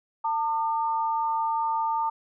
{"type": "tone pair together", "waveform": "sine", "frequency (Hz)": [901.3, 1208], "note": ["A5", "D6"], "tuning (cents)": [41, 48], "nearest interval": "perfect fourth", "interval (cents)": 507, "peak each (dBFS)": [-24, -31], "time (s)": [0.24, 2.1], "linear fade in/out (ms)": 10, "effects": []}